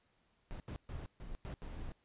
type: noise bursts at uneven times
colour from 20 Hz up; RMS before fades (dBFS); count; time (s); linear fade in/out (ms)
brown; -44; 6; 0.51-0.6 / 0.68-0.76 / 0.89-1.06 / 1.2-1.35 / 1.45-1.54 / 1.62-1.92; 0
effects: pink hiss -75 dBFS RMS until 2.04 s + resampled to 8000 Hz